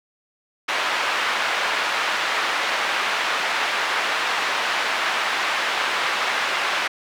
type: band-pass noise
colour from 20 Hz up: pink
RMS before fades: -23 dBFS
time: 0.68-6.88 s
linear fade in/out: 10 ms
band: 970 to 2900 Hz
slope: 12 dB/octave
effects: none